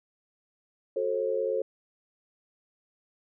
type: chord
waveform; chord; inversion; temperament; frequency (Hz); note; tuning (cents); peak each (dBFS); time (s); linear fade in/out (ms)
sine; F# diminished; none; equal with one note detuned; 370 / 440 / 536.1; F#4 / A4 / C5; 0 / 0 / +42; -34 / -29 / -29; 0.96-1.62; 5
effects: none